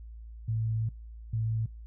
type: tone bursts at uneven times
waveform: sine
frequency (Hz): 111.8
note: A2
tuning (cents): +28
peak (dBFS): -27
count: 2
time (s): 0.48-0.89 / 1.33-1.66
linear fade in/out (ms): 5
effects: noise-tail reverb RT60 0.2 s tail -23 dB re dry + added 56 Hz sine -42 dBFS peak until 1.86 s